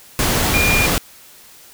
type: tone in noise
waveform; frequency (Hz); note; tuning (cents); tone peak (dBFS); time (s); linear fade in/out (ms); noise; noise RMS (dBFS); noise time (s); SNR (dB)
sine; 2412; D7; +46; -16; 0.54-0.86; 0; pink; -17; 0.19-0.98; -2
effects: white hiss -44 dBFS RMS until 1.73 s